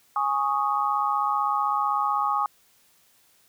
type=chord; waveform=sine; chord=Ab suspended fourth; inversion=none; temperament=equal; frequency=830.6 / 1108.7 / 1244.5 Hz; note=Ab5 / Db6 / Eb6; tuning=0 / 0 / 0 cents; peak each=-26 dBFS; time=0.16-2.46 s; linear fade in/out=2 ms; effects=white hiss -61 dBFS RMS until 3.48 s